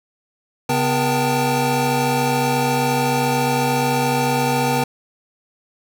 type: tone cluster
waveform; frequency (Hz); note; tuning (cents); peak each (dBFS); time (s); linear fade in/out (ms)
square; 137.1 / 249.3 / 478.9 / 782 / 891; C#3 / B3 / A#4 / G5 / A5; -19 / +16 / +47 / -4 / +22; -24; 0.69-4.84; 5
effects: none